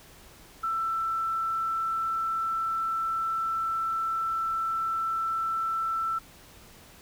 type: tone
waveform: sine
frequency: 1332 Hz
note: E6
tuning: 18 cents sharp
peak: -26 dBFS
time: 0.63-6.19 s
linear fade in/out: 10 ms
effects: pink hiss -52 dBFS RMS until 7.01 s